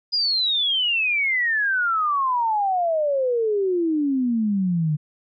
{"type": "exponential sweep", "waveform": "sine", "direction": "down", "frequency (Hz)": [4978, 147.1], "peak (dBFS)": -18, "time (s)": [0.12, 4.97], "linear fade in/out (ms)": 20, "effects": ["MP3 48 kbps"]}